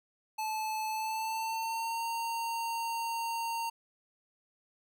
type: tone with pitch glide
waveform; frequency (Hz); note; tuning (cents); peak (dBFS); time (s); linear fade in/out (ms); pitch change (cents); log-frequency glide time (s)
square; 869 to 920.7; A5 to A#5; -22 to -22; -33; 0.38-3.7; 10; +100; 0.88-2.05
effects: none